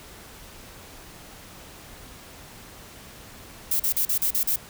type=noise bursts; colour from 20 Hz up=violet; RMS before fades=-23 dBFS; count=7; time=3.71-4.56 s; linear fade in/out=5 ms; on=88 ms; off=39 ms; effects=pink hiss -45 dBFS RMS until 4.69 s

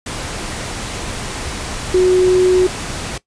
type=tone in noise; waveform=sine; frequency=367.6 Hz; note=F#4; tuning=11 cents flat; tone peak=-8 dBFS; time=1.94-2.67 s; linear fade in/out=5 ms; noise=pink; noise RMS=-25 dBFS; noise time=0.06-3.18 s; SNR=+14 dB; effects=noise-tail reverb RT60 0.1 s tail -18 dB re dry + resampled to 22050 Hz

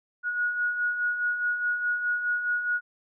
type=beating tone pair; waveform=sine; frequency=1449 / 1453.8 Hz; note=F#6 / F#6; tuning=-37 / -31 cents; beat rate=4.8 Hz; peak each=-34 / -25 dBFS; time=0.23-2.81 s; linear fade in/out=50 ms; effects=none

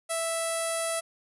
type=tone with low-pass filter; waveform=sawtooth; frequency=659.3 Hz; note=E5; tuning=in tune; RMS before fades=-30 dBFS; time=0.09-1.01 s; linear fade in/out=20 ms; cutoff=10000 Hz; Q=8.1; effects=none

